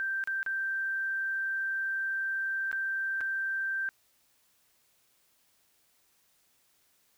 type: tone with dropouts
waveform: sine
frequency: 1568 Hz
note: G6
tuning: in tune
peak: -29 dBFS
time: 0-3.89 s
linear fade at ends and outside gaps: 0 ms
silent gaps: 0.239-0.274 / 0.43-0.463 / 2.715-2.728 / 3.207-3.212 s
effects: white hiss -69 dBFS RMS until 7.17 s